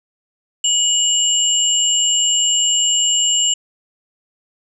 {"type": "tone pair together", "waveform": "sine", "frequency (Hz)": [2920, 7365], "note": ["F#7", "A#8"], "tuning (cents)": [-24, -22], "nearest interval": "octave + major third", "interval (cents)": 1602, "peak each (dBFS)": -16, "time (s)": [0.64, 3.54], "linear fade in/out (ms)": 5, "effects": []}